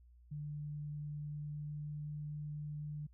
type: tone with pitch glide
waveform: sine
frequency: 148.3 to 149.33 Hz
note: D3 to D3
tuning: +17 to +29 cents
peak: -40 dBFS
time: 0.31-3.07 s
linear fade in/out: 10 ms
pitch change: +12 cents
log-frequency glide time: 1.25-2.03 s
effects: added 60 Hz sine -59 dBFS peak until 3.13 s